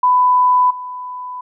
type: tone with level steps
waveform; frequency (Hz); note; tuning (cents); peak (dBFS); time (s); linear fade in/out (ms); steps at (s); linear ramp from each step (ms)
sine; 998; B5; +18; -9 / -25; 0.03-1.41; 5; 0.7; 10
effects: none